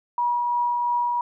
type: tone with tremolo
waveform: sine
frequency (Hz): 963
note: B5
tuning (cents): -44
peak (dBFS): -19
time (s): 0.18-1.21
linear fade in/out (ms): 2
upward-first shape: triangle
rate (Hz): 2.9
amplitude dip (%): 25
effects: none